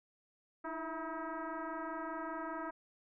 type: tone with frequency modulation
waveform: sine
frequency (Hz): 309.5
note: D#4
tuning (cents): -9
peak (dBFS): -38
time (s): 0.64-2.71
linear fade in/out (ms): 10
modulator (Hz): 322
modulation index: 4
effects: none